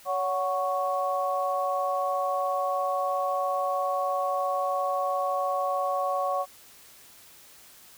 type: tone cluster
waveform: sine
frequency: 563 / 740 / 1109 Hz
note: C#5 / F#5 / C#6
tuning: +27 / 0 / 0 cents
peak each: -29 dBFS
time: 0.05-6.46 s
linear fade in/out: 50 ms
effects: white hiss -52 dBFS RMS until 7.97 s